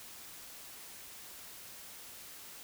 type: silence
effects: white hiss -50 dBFS RMS until 2.63 s